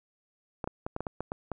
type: clicks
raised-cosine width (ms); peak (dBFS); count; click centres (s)
1; -19; 9; 0.642 / 0.675 / 0.865 / 0.964 / 1.006 / 1.068 / 1.206 / 1.319 / 1.517
effects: none